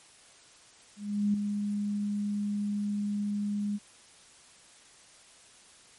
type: tone with ADSR envelope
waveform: sine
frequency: 205.5 Hz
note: G#3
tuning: 18 cents flat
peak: -22 dBFS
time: 0.96-3.79 s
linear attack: 380 ms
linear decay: 3 ms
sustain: -6 dB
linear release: 37 ms
effects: white hiss -56 dBFS RMS until 5.98 s + MP3 48 kbps